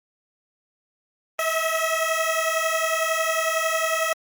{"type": "beating tone pair", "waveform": "15% pulse", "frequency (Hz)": [640, 651], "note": ["D#5", "E5"], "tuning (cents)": [49, -22], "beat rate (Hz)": 11, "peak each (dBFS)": -18, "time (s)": [1.39, 4.13], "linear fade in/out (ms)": 2, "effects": ["Opus 32 kbps"]}